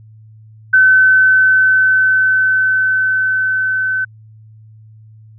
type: tone with level ramp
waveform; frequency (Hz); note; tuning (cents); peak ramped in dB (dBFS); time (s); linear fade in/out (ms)
sine; 1523; F#6; +50; -5 to -14; 0.73-4.05; 10
effects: added 109 Hz sine -38 dBFS peak until 5.38 s